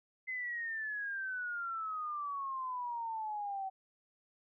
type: exponential sweep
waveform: sine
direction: down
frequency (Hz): 2060 to 759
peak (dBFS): -36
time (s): 0.27-3.7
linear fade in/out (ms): 20
effects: none